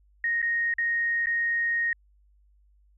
sine tone with dropouts, 1864.7 Hz, A#6, in tune, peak -23 dBFS, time 0.24-1.93 s, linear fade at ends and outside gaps 2 ms, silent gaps 0.418-0.426 / 0.739-0.783 / 1.259-1.269 s, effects added 50 Hz sine -58 dBFS peak until 2.97 s

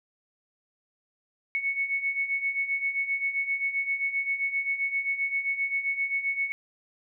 sine beating tone pair, 2207 / 2214.6 Hz, C#7 / C#7, -8 / -2 cents, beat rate 7.6 Hz, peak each -32 / -27 dBFS, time 1.55-6.52 s, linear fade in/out 0 ms, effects none

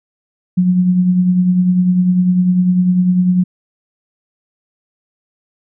sine tone with tremolo, 181.2 Hz, F#3, 36 cents flat, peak -7 dBFS, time 0.57-3.44 s, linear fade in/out 10 ms, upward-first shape triangle, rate 10 Hz, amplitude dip 50%, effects none

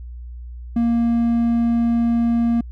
triangle tone, 233.7 Hz, A#3, 5 cents sharp, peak -13 dBFS, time 0.76-2.61 s, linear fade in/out 5 ms, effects added 60 Hz sine -31 dBFS peak until 2.71 s

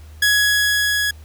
sawtooth tone with level ramp, 1675 Hz, G#6, 14 cents sharp, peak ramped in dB -9 to -14 dBFS, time 0.22-1.11 s, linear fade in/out 5 ms, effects added 77 Hz sine -37 dBFS peak until 1.24 s + pink hiss -51 dBFS RMS until 1.24 s

